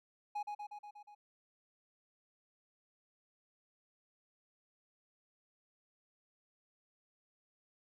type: tone with echo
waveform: triangle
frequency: 830.6 Hz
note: G#5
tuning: in tune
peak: -34 dBFS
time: 0.35-0.43 s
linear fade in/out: 10 ms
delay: 120 ms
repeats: 6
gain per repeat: -3 dB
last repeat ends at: 1.15 s
effects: none